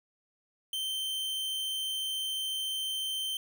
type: tone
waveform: 45% pulse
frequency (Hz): 3113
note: G7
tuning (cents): -13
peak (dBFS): -31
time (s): 0.73-3.37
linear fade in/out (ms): 2
effects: none